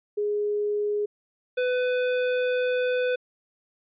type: tone pair in turn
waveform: sine / square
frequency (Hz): 415.3 / 500.2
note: G#4 / B4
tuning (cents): 0 / +22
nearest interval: minor third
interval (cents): 322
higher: second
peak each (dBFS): -23 / -23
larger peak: neither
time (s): 0.17-1.06 / 1.57-3.16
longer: second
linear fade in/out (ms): 10
effects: resampled to 8000 Hz